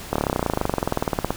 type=slowing click train; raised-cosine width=1 ms; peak=-6 dBFS; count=30; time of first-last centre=0.13-1.306 s; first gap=26 ms; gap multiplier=1.03; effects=pink hiss -37 dBFS RMS until 1.36 s